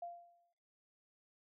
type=tone with exponential decay; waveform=sine; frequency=693 Hz; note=F5; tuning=14 cents flat; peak=-40 dBFS; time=0.02-0.53 s; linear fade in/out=5 ms; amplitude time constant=110 ms; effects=noise-tail reverb RT60 0.9 s tail -22 dB re dry